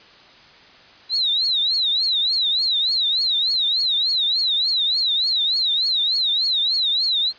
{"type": "tone with vibrato", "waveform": "sine", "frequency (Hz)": 3936, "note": "B7", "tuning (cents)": -7, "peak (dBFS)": -17, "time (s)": [1.09, 7.33], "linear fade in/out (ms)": 50, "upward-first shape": "triangle", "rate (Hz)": 3.4, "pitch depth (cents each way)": 190, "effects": ["white hiss -47 dBFS RMS until 7.38 s", "resampled to 11025 Hz"]}